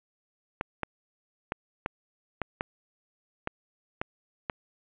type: clicks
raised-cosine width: 0.5 ms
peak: -14 dBFS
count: 9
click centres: 0.611 / 0.833 / 1.521 / 1.861 / 2.417 / 2.609 / 3.474 / 4.015 / 4.498 s
effects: resampled to 8000 Hz + 9-bit